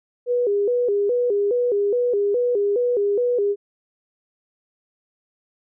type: tone with vibrato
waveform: sine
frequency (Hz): 445.2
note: A4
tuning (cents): +20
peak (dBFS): -17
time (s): 0.26-3.56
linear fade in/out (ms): 50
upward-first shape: square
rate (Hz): 2.4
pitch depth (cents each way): 160
effects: none